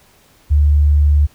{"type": "tone", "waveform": "sine", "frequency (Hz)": 73.42, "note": "D2", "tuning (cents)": 0, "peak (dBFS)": -8, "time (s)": [0.5, 1.27], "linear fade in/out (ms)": 20, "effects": ["pink hiss -51 dBFS RMS until 1.34 s"]}